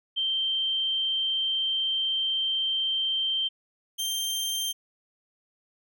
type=tone pair in turn; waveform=sine / sawtooth; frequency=3136 / 3158 Hz; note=G7 / G7; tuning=0 / +12 cents; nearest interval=unison; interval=12 cents; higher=second; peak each=-24 dBFS; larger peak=neither; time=0.16-3.49 / 3.98-4.73 s; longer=first; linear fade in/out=20 ms; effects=none